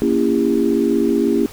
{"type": "chord", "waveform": "sine", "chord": "A# diminished seventh", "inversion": "none", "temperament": "just", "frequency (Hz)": [233.1, 279.7, 335.6, 402.8], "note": ["A#3", "C#4", "E4", "G4"], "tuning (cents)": [0, 16, 31, 47], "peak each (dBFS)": -19, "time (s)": [0.02, 1.46], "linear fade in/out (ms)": 0, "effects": ["pink hiss -38 dBFS RMS until 1.52 s"]}